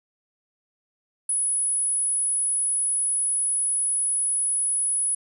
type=tone; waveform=sine; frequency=10170 Hz; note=D#9; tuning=37 cents sharp; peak=-21 dBFS; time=1.29-5.15 s; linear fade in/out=5 ms; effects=none